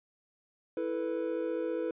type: chord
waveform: triangle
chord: E suspended fourth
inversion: none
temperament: just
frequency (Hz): 329.6 / 439.5 / 494.4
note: E4 / A4 / B4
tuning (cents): 0 / -2 / +2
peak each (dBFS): -33 / -35 / -32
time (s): 0.77-1.91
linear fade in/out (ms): 2
effects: resampled to 8000 Hz